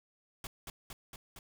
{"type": "noise with echo", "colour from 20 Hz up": "pink", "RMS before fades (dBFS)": -42, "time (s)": [0.44, 0.47], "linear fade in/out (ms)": 2, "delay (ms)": 230, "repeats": 4, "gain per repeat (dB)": -2, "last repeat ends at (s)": 1.39, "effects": []}